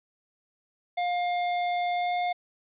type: tone with pitch glide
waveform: square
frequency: 708 to 712.1 Hz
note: F5 to F5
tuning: +23 to +33 cents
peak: -26 dBFS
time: 0.97-2.33 s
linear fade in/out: 10 ms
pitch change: +10 cents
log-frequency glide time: 1.93-2.13 s
effects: resampled to 8000 Hz + 10-bit